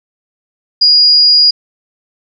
sine tone, 4876 Hz, D#8, 36 cents flat, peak -4 dBFS, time 0.81-1.51 s, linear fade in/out 10 ms, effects none

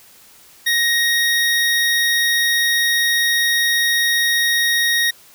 25% pulse tone, 1875 Hz, A#6, 10 cents sharp, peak -11 dBFS, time 0.66-5.11 s, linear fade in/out 10 ms, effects white hiss -47 dBFS RMS until 5.34 s

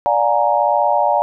sine chord, Bb dominant seventh, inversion first, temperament equal with one note detuned, 587.3 / 716 / 830.6 / 932.3 Hz, D5 / F5 / Ab5 / Bb5, 0 / +43 / 0 / 0 cents, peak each -18 dBFS, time 0.06-1.22 s, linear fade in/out 0 ms, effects none

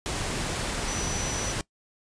sine tone in noise, 5920 Hz, F#8, in tune, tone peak -33 dBFS, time 0.88-1.52 s, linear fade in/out 0 ms, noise pink, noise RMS -30 dBFS, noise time 0.06-1.61 s, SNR -6 dB, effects noise-tail reverb RT60 0.1 s tail -21 dB re dry + resampled to 22050 Hz

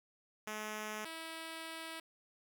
5% pulse tone pair in turn, 214 / 324.9 Hz, A3 / E4, -48 / -25 cents, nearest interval perfect fifth, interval 723 cents, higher second, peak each -29 / -32 dBFS, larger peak first, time 0.47-1.05 / 1.05-2 s, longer second, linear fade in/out 5 ms, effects none

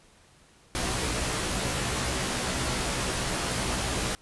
pink noise with comb filter, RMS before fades -29 dBFS, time 0.75-4.15 s, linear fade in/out 0 ms, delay 16 ms, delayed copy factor +0.7, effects pink hiss -58 dBFS RMS until 4.21 s + resampled to 24000 Hz

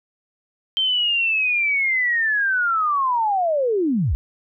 sine linear sweep, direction down, 3137 to 49 Hz, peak -17 dBFS, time 0.77-4.15 s, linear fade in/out 0 ms, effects none

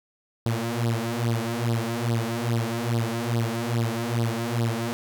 sawtooth tone with flanger, 116.54 Hz, A#2, in tune, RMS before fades -26 dBFS, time 0.46-4.93 s, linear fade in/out 0 ms, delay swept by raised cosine 0.21 to 5.61 ms, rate 2.4 Hz, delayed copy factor +0.85, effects none

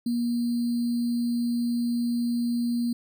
sine tone with sample-and-hold, 238.2 Hz, A#3, 38 cents sharp, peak -23 dBFS, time 0.06-2.93 s, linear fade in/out 5 ms, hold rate 4410 Hz, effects none

